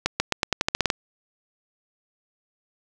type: accelerating click train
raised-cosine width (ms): 0.2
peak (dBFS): -3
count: 11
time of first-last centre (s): 0.06-0.902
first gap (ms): 140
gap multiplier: 0.88
effects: none